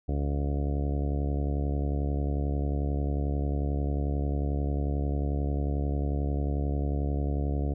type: harmonic tone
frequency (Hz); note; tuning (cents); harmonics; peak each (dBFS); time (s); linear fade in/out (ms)
71.2; C#2; +47; 1 / 2 / 3 / 4 / 5 / 6 / 7 / 8 / 9 / 10; -27 / -33 / -40 / -36 / -43 / -41 / -44 / -45 / -47 / -45; 0.08-7.74; 10
effects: none